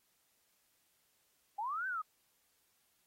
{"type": "linear two-way sweep", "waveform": "sine", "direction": "up then down", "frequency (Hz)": [784, 1568, 1218], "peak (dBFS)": -35, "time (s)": [1.58, 2.02], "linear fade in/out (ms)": 10, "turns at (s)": 1.87, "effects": ["white hiss -75 dBFS RMS until 3.06 s", "AAC 48 kbps"]}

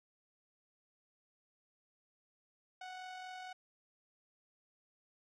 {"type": "tone with amplitude modulation", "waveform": "sawtooth", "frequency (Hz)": 740, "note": "F#5", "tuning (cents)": 0, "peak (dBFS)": -40, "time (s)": [2.81, 3.53], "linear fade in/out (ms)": 5, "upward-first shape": "sine", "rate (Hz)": 44.2, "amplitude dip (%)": 30, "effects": ["low-pass 5000 Hz 12 dB/octave"]}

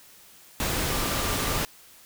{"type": "tone in noise", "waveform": "sine", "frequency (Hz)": 1185, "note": "D6", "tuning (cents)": 15, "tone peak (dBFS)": -37, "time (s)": [0.92, 1.58], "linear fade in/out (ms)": 0, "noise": "pink", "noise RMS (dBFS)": -27, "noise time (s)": [0.6, 1.65], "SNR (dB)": -13, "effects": ["white hiss -52 dBFS RMS until 2.05 s"]}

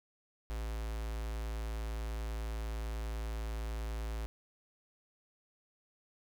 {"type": "tone with notch filter", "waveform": "square", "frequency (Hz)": 55.3, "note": "A1", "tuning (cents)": 9, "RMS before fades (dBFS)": -38, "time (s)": [0.5, 4.26], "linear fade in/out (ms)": 0, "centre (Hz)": 200, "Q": 1.2, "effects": []}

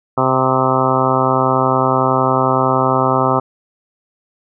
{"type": "harmonic tone with a mistuned harmonic", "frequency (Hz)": 130.81, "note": "C3", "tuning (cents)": 0, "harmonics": [1, 2, 3, 4, 5, 6, 7, 8, 9, 10], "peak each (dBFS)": [-21, -21, -21, -21, -21, -21, -21, -21, -21, -21], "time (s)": [0.17, 3.4], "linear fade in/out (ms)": 10, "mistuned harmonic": 10, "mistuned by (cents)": -26, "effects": []}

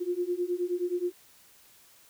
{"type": "beating tone pair", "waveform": "sine", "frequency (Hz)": [349.6, 359.1], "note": ["F4", "F4"], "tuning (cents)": [2, 48], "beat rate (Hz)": 9.5, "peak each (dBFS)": [-31, -30], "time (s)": [0, 1.12], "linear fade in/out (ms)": 20, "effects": ["white hiss -58 dBFS RMS until 2.09 s"]}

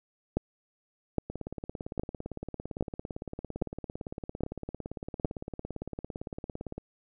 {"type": "two click trains", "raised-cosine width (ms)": 2, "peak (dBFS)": [-13, -23], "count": [7, 98], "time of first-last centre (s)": [[0.37, 5.248], [1.3, 6.78]], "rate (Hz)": [1.23, 17.7], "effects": []}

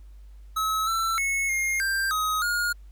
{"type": "tone with pitch steps", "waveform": "square", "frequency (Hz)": [1289, 1337, 2194, 2132, 1581, 1262, 1429], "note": ["E6", "E6", "C#7", "C7", "G6", "D#6", "F6"], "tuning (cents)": [-39, 24, -18, 32, 14, 24, 39], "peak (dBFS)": -24, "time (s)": [0.56, 2.73], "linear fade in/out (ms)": 10, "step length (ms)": 310, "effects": ["added 50 Hz sine -43 dBFS peak until 2.91 s", "pink hiss -67 dBFS RMS until 2.91 s"]}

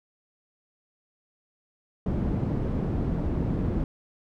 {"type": "low-pass noise", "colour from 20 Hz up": "white", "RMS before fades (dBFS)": -27, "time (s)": [2.06, 3.84], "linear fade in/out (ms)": 2, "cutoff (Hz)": 220, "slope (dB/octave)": 12, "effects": []}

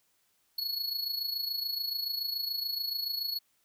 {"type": "tone with amplitude modulation", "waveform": "square", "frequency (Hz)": 4369, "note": "C#8", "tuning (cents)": -26, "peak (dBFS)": -29, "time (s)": [0.58, 3.39], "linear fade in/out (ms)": 5, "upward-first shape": "sine", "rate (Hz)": 27, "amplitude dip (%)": 65, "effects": ["white hiss -72 dBFS RMS until 3.64 s"]}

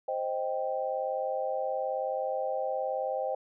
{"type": "chord", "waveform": "sine", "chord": "C minor", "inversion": "none", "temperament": "equal", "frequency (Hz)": [523.3, 622.3, 784], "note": ["C5", "Eb5", "G5"], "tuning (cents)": [0, 0, 0], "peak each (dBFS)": [-32, -34, -34], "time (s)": [0.08, 3.35], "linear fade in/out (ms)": 5, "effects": []}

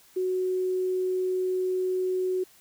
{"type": "tone with quantisation", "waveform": "sine", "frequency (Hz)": 370, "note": "F#4", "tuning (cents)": 0, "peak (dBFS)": -24, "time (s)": [0.16, 2.44], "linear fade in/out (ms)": 10, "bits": 9, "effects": ["white hiss -57 dBFS RMS until 2.6 s"]}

